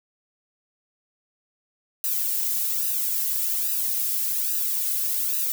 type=noise with flanger; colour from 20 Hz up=violet; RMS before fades=-25 dBFS; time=2.04-5.52 s; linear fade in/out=0 ms; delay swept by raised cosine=0.9 to 2.2 ms; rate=1.2 Hz; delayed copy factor=-0.95; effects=none